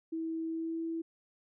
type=tone with pitch glide; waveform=sine; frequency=324.9 to 328.7 Hz; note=E4 to E4; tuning=-25 to -5 cents; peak=-33 dBFS; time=0.12-1.02 s; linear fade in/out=10 ms; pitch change=+20 cents; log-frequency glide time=0.47-0.82 s; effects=none